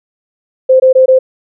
sine tone bursts, 520 Hz, C5, 11 cents flat, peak -3 dBFS, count 4, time 0.69-1.19 s, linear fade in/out 10 ms, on 110 ms, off 20 ms, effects none

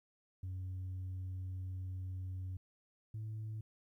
sine tone pair in turn, 92.8 / 108.73 Hz, F#2 / A2, +6 / -20 cents, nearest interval minor third, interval 274 cents, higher second, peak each -37 / -38 dBFS, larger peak first, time 0.43-2.57 / 3.14-3.61 s, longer first, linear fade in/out 5 ms, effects tanh soft clip ceiling -38 dBFS + 13-bit

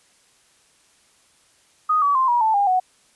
sine tone with pitch steps, 1244.5 / 1141.2 / 1046.5 / 959.6 / 880 / 807 / 740 Hz, D#6 / C#6 / C6 / A#5 / A5 / G#5 / F#5, 0 / +50 / 0 / +50 / 0 / -50 / 0 cents, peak -15 dBFS, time 1.89-2.8 s, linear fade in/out 10 ms, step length 130 ms, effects white hiss -58 dBFS RMS until 3.15 s + resampled to 24000 Hz

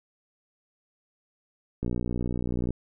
click train, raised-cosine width 3 ms, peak -17 dBFS, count 54, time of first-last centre 1.83-2.706 s, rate 60.5 Hz, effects none

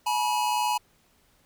square tone pair together, 848.6 / 970 Hz, G#5 / B5, +37 / -31 cents, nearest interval major second, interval 232 cents, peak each -27 dBFS, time 0.06-0.78 s, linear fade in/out 10 ms, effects pink hiss -64 dBFS RMS until 1.45 s

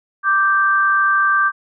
sine tone pair together, 1174.7 / 1568 Hz, D6 / G6, 0 / 0 cents, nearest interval perfect fourth, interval 500 cents, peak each -15 dBFS, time 0.23-1.52 s, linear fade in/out 50 ms, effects none

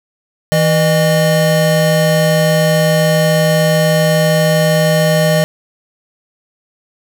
square tone pair together, 161.83 / 611 Hz, E3 / D#5, -32 / -32 cents, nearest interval octave + major seventh, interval 2300 cents, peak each -13 dBFS, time 0.52-5.44 s, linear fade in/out 0 ms, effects none

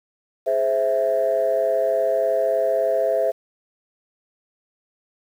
sine chord, Ab augmented, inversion none, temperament equal with one note detuned, 419.9 / 523.3 / 659.3 Hz, Ab4 / C5 / E5, +19 / 0 / 0 cents, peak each -25 / -21 / -19 dBFS, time 0.46-3.32 s, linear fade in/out 20 ms, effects tanh soft clip ceiling -11 dBFS + 8-bit

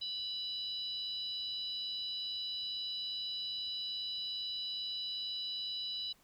harmonic tone, 987.8 Hz, B5, in tune, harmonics 3 / 4 / 5, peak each -43 / -38 / -49 dBFS, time 0.01-6.13 s, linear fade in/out 10 ms, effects pink hiss -67 dBFS RMS until 6.23 s

